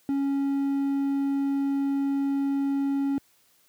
triangle tone, 277.2 Hz, C#4, in tune, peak -21 dBFS, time 0.09-3.18 s, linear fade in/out 0 ms, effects white hiss -63 dBFS RMS until 3.68 s + high-pass 80 Hz 12 dB/octave

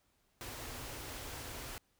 pink band-stop noise, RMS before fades -45 dBFS, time 0.41-1.78 s, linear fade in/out 0 ms, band 150 to 230 Hz, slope 96 dB/octave, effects pink hiss -75 dBFS RMS until 1.99 s

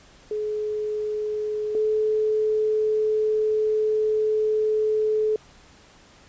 sine tone pair in turn, 424.9 / 430.8 Hz, G#4 / A4, +40 / -37 cents, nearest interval unison, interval 23 cents, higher second, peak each -24 / -19 dBFS, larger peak second, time 0.31-1.75 / 1.75-5.36 s, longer second, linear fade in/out 2 ms, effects pink hiss -52 dBFS RMS until 6.28 s + resampled to 16000 Hz

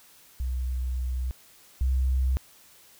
sine tone pair in turn, 63.1 / 64.76 Hz, B1 / C2, +38 / -17 cents, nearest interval unison, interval 45 cents, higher second, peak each -26 / -21 dBFS, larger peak second, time 0.4-1.31 / 1.81-2.37 s, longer first, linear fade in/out 0 ms, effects white hiss -55 dBFS RMS until 2.99 s

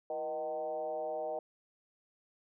sine tone with frequency modulation, 622.3 Hz, D#5, in tune, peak -34 dBFS, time 0.1-1.39 s, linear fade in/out 2 ms, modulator 144 Hz, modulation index 1.1, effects none

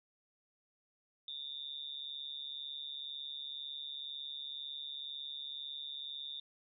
sine tone with amplitude modulation, 3619 Hz, A7, 48 cents sharp, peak -37 dBFS, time 1.28-6.4 s, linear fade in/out 2 ms, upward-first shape sine, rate 142 Hz, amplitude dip 100%, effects none

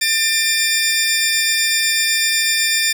15% pulse tone pair together, 1793.5 / 2394 Hz, A6 / D7, +33 / +33 cents, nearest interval perfect fourth, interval 500 cents, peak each -11 dBFS, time 0.01-2.93 s, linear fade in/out 10 ms, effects none

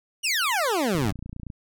20% pulse exponential sweep, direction down, 3000 to 89 Hz, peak -17 dBFS, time 0.23-1.12 s, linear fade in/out 20 ms
click train, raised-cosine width 5 ms, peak -24 dBFS, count 17, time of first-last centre 0.95-1.502 s, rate 29 Hz
effects none

